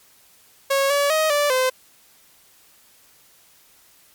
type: tone with pitch steps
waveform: sawtooth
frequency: 549 / 570 / 628 / 583 / 515 Hz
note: C#5 / C#5 / D#5 / D5 / C5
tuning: -17 / +48 / +16 / -13 / -28 cents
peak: -13 dBFS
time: 0.7-1.7 s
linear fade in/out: 10 ms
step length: 200 ms
effects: white hiss -54 dBFS RMS until 4.14 s + MP3 96 kbps